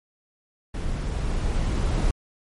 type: noise with level ramp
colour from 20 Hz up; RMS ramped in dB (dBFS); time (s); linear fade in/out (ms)
brown; -28 to -21; 0.74-2.11; 5
effects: MP3 48 kbps